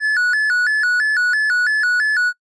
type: tone with vibrato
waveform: triangle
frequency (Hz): 1591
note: G6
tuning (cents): +25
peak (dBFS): -12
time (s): 0-2.33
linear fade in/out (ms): 50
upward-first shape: square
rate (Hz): 3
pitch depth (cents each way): 140
effects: noise-tail reverb RT60 0.1 s tail -24 dB re dry + resampled to 22050 Hz